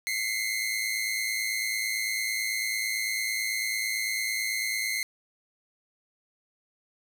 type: tone pair together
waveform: sawtooth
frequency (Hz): 2044 / 2153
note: C7 / C7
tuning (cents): -41 / +49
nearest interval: minor second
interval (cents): 90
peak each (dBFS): -27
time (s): 0.07-5.03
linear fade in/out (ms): 0
effects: none